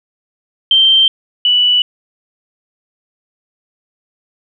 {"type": "tone pair in turn", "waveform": "sine", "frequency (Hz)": [3136, 2960], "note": ["G7", "F#7"], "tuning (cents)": [0, 0], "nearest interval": "minor second", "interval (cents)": 100, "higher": "first", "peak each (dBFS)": [-6, -8], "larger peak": "first", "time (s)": [[0.71, 1.08], [1.45, 1.82]], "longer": "neither", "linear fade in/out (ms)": 2, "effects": []}